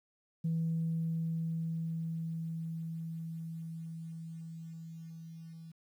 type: tone with level ramp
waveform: sine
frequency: 163.6 Hz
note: E3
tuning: 13 cents flat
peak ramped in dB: -28 to -46 dBFS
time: 0.44-5.72 s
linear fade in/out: 10 ms
effects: tanh soft clip ceiling -26 dBFS + 11-bit